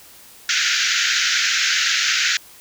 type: band-pass noise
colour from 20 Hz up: pink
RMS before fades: -19 dBFS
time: 0.49-2.37 s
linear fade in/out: 2 ms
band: 1400 to 6900 Hz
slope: 96 dB/octave
effects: white hiss -45 dBFS RMS until 2.6 s